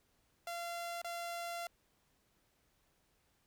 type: tone with dropouts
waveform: sawtooth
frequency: 687 Hz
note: F5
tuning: 29 cents flat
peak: -36 dBFS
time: 0.47-1.67 s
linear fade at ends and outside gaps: 2 ms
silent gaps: 1.017-1.045 s
effects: pink hiss -75 dBFS RMS until 3.46 s